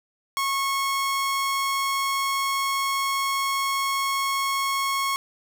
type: tone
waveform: sawtooth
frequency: 1095 Hz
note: C#6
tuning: 22 cents flat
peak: -19 dBFS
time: 0.37-5.16 s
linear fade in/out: 0 ms
effects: none